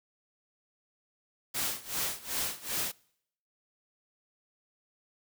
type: noise with tremolo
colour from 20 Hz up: white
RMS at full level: -31 dBFS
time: 1.54-2.92 s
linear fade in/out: 10 ms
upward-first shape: sine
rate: 2.6 Hz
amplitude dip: 90%
effects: noise-tail reverb RT60 0.7 s tail -25 dB re dry